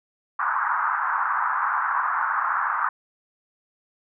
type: band-pass noise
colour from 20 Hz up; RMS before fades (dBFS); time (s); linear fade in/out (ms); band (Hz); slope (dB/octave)
white; -24; 0.39-2.89; 5; 900 to 1500; 48
effects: none